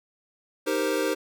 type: chord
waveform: square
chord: C minor seventh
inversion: first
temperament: equal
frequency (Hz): 311.1 / 392 / 466.2 / 523.3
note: Eb4 / G4 / Bb4 / C5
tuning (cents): 0 / 0 / 0 / 0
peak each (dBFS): -30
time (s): 0.66-1.15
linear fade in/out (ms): 20
effects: none